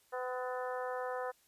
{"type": "harmonic tone with a mistuned harmonic", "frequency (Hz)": 252.7, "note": "B3", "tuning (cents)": 40, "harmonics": [2, 3, 4, 5, 6, 7], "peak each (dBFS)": [-38, -42, -44, -46, -48, -49], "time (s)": [0.12, 1.32], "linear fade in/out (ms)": 20, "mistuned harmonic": 6, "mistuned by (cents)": -34, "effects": ["white hiss -69 dBFS RMS until 1.47 s", "resampled to 32000 Hz"]}